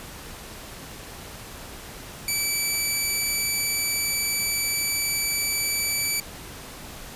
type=tone; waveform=10% pulse; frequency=2308 Hz; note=D7; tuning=31 cents flat; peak=-14 dBFS; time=2.28-6.2 s; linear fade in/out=2 ms; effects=pink hiss -40 dBFS RMS until 7.15 s + resampled to 32000 Hz